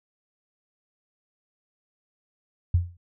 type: tone with exponential decay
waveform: sine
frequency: 87.31 Hz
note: F2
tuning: in tune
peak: -14 dBFS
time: 2.74-2.97 s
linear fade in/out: 5 ms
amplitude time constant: 48 ms
effects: none